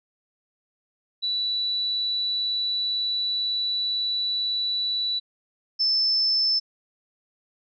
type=tone pair in turn; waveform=sine; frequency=3951 / 5274 Hz; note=B7 / E8; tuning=0 / 0 cents; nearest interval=perfect fourth; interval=500 cents; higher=second; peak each=-23 / -19 dBFS; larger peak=second; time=1.22-5.2 / 5.79-6.6 s; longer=first; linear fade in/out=20 ms; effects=none